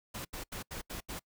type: noise bursts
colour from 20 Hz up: pink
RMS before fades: -41 dBFS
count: 6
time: 0.14-1.195 s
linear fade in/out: 10 ms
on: 110 ms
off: 79 ms
effects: noise-tail reverb RT60 0.1 s tail -25 dB re dry